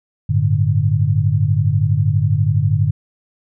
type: chord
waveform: sine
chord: G suspended second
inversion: none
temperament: just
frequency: 98 / 110.25 / 147 Hz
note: G2 / A2 / D3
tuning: 0 / +4 / +2 cents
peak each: -17 dBFS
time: 0.29-2.91 s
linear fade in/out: 10 ms
effects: none